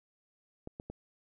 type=clicks; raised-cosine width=2 ms; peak=-28 dBFS; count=3; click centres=0.674 / 0.799 / 0.9 s; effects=none